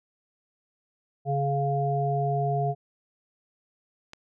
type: harmonic tone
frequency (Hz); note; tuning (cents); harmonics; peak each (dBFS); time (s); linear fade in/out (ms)
140; C#3; +18; 1 / 3 / 5; -26 / -31 / -27; 1.25-2.75; 50
type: click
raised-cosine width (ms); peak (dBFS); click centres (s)
0.2; -24; 4.134
effects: none